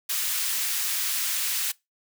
white high-pass noise, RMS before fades -27 dBFS, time 0.09-1.72 s, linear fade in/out 10 ms, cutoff 1600 Hz, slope 12 dB/octave, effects noise-tail reverb RT60 0.2 s tail -22 dB re dry

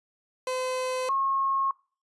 30% pulse / sine tone pair in turn, 512 / 1084.9 Hz, C5 / C#6, -38 / -38 cents, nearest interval octave + minor second, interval 1300 cents, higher second, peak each -25 / -23 dBFS, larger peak second, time 0.47-1.09 / 1.09-1.71 s, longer neither, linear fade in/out 2 ms, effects noise-tail reverb RT60 0.4 s tail -23 dB re dry + resampled to 24000 Hz

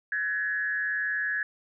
sine tone with frequency modulation, 1688 Hz, G#6, 28 cents sharp, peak -26 dBFS, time 0.12-1.43 s, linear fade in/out 2 ms, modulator 163 Hz, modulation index 0.66, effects none

